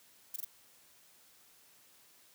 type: noise bursts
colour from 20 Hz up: violet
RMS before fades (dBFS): -38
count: 3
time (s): 0.34-0.448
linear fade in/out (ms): 5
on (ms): 22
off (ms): 21
effects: white hiss -63 dBFS RMS until 2.34 s + high-pass 80 Hz 12 dB/octave